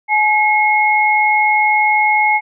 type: tone pair together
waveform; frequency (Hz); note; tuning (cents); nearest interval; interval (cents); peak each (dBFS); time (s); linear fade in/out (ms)
sine; 849 / 2164; G#5 / C#7; +38 / -42; octave + major third; 1620; -13 / -13; 0.08-2.41; 50
effects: none